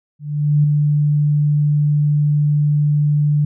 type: tone with ADSR envelope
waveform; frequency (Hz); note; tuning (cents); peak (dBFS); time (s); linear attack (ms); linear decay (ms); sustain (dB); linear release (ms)
sine; 147.8; D3; +11; -9; 0.19-3.45; 450; 3; -3; 5
effects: none